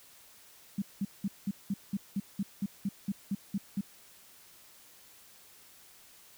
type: tone bursts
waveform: sine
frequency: 198.7 Hz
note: G3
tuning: 24 cents sharp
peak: -28 dBFS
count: 14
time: 0.78-3.81 s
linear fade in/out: 5 ms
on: 40 ms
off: 190 ms
effects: white hiss -57 dBFS RMS until 6.37 s